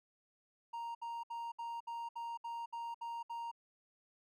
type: tone bursts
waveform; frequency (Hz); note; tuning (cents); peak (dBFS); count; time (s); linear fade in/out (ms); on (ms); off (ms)
triangle; 932.3; A#5; 0; -38; 10; 0.73-3.515; 10; 220; 65
effects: none